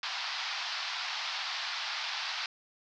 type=band-pass noise; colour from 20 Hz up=white; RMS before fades=-36 dBFS; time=0.03-2.46 s; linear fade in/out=2 ms; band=730 to 5100 Hz; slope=48 dB/octave; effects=none